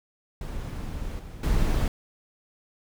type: noise with level steps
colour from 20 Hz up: brown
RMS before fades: -33 / -39 / -23 dBFS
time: 0.41-1.88 s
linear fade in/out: 2 ms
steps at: 1.19 / 1.43 s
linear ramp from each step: 5 ms
effects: none